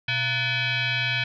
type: tone with frequency modulation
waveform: sine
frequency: 123.47 Hz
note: B2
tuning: in tune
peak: -22 dBFS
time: 0.08-1.24 s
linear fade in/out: 5 ms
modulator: 807 Hz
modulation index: 4.1
effects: none